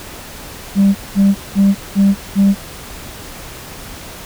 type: tone bursts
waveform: sine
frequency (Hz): 197.6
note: G3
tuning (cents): +14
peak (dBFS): -5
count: 5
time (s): 0.75-2.55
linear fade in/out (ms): 50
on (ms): 200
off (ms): 200
effects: tanh soft clip ceiling -5 dBFS + pink hiss -32 dBFS RMS until 4.25 s